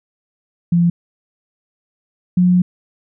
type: tone pair in turn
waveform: sine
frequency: 171.9 / 179.82 Hz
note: F3 / F#3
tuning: -27 / -49 cents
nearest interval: minor second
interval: 78 cents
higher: second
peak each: -10 / -9 dBFS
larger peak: second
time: 0.72-0.9 / 2.37-2.62 s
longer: second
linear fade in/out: 5 ms
effects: none